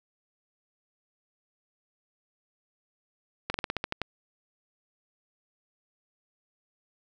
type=slowing click train; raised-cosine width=0.3 ms; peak=-13 dBFS; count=9; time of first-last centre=3.5-4.017 s; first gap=42 ms; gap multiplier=1.12; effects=none